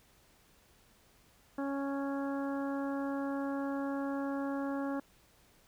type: harmonic tone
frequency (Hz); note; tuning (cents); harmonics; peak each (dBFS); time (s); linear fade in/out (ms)
277.2; C#4; 0; 1 / 2 / 3 / 4 / 5 / 6; -34 / -40 / -44 / -46 / -48 / -50; 1.58-5; 5
effects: pink hiss -65 dBFS RMS until 5.67 s